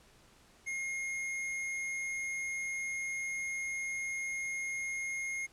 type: tone with tanh clipping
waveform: sine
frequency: 2143 Hz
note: C7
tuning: 41 cents sharp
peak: -36 dBFS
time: 0.66-5.47 s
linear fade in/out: 20 ms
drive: 18 dB
effects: pink hiss -62 dBFS RMS until 5.52 s + low-pass 10000 Hz 12 dB/octave